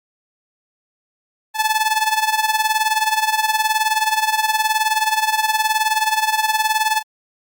sawtooth tone with tremolo, 869 Hz, A5, 22 cents flat, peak -9 dBFS, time 1.54-7.03 s, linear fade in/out 50 ms, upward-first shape sine, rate 19 Hz, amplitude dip 75%, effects Opus 48 kbps

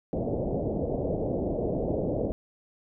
white low-pass noise, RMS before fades -29 dBFS, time 0.13-2.32 s, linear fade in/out 0 ms, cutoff 640 Hz, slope 48 dB/octave, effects none

